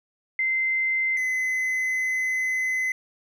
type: tone pair in turn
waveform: sine / triangle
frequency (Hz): 2075 / 2036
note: C7 / C7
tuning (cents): -15 / -48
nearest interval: unison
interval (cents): 33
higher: first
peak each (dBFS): -21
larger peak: neither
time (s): 0.39-1.17 / 1.17-2.92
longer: second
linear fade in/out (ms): 2
effects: none